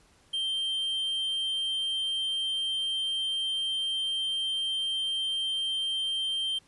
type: tone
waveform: triangle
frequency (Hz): 3148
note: G7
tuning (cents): +7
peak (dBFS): -26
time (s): 0.33-6.59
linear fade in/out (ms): 10
effects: pink hiss -62 dBFS RMS until 6.67 s + resampled to 24000 Hz

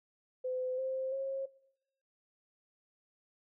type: tone with pitch steps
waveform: sine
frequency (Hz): 510 / 524.6 / 539.7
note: C5 / C5 / C#5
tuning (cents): -44 / +4 / -46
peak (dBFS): -33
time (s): 0.44-1.46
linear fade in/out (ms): 10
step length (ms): 340
effects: noise-tail reverb RT60 0.8 s tail -22 dB re dry

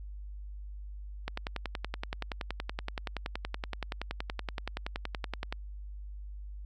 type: click train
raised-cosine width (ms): 0.3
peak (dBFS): -18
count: 46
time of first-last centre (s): 1.28-5.525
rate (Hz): 10.6
effects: added 50 Hz sine -40 dBFS peak until 6.65 s

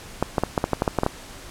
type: clicks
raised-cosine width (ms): 1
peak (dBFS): -5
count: 11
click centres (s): 0.226 / 0.382 / 0.436 / 0.578 / 0.641 / 0.733 / 0.821 / 0.878 / 0.987 / 1.034 / 1.064
effects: pink hiss -41 dBFS RMS until 1.5 s + low-pass 11000 Hz 12 dB/octave

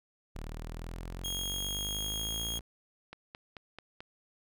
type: exponential sweep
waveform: sawtooth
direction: up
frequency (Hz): 37.78 to 58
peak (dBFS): -35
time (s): 0.35-2.61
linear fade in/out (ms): 10
type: tone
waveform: sawtooth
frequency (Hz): 3266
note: G#7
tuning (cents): -30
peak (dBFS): -31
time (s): 1.24-2.59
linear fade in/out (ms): 10
type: click train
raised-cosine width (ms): 0.3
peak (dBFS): -28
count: 5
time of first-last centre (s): 3.13-4.005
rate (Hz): 4.57
effects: none

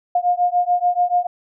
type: beating tone pair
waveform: sine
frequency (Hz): 708 / 714.9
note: F5 / F5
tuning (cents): +23 / +40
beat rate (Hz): 6.9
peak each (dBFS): -18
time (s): 0.15-1.27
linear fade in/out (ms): 5
effects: none

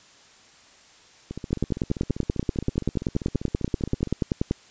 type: two click trains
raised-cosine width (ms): 3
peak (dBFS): -9 / -19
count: 32 / 43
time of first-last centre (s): 1.53-4.511 / 1.31-4.073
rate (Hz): 10.4 / 15.2
effects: white hiss -53 dBFS RMS until 4.7 s + resampled to 16000 Hz

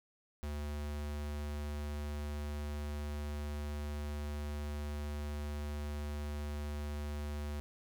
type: tone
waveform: square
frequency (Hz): 73.7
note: D2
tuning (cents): +7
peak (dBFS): -38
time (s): 0.43-7.6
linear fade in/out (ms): 0
effects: none

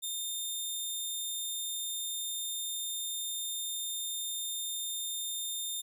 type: tone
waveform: 15% pulse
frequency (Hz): 3629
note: A#7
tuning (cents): -47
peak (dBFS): -27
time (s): 0.02-5.82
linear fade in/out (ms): 20
effects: none

